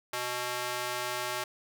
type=tone with high-pass filter; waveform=square; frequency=123.47 Hz; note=B2; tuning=in tune; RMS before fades=-34 dBFS; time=0.13-1.44 s; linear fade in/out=5 ms; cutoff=750 Hz; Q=0.7; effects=none